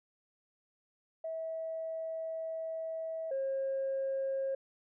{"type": "tone pair in turn", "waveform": "sine", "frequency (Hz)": [648, 538.9], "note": ["E5", "C#5"], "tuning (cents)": [-30, -49], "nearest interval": "minor third", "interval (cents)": 319, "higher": "first", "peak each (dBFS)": [-35, -30], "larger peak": "second", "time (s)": [[1.24, 3.31], [3.31, 4.55]], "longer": "first", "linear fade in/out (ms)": 5, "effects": ["tanh soft clip ceiling -28 dBFS"]}